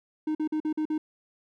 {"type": "tone bursts", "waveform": "triangle", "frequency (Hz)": 308.9, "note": "D#4", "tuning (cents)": -12, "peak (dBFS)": -23, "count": 6, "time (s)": [0.27, 0.98], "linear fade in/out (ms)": 5, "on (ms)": 80, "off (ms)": 46, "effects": []}